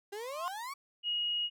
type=tone with exponential growth; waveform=triangle; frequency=1059 Hz; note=C6; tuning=21 cents sharp; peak=-29 dBFS; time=0.12-0.48 s; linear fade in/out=0 ms; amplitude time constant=77 ms
type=exponential sweep; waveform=35% pulse; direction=up; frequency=392 to 1153 Hz; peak=-37 dBFS; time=0.12-0.74 s; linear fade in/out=10 ms
type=tone; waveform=sine; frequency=2884 Hz; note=F#7; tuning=45 cents flat; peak=-30 dBFS; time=1.03-1.5 s; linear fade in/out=50 ms
effects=none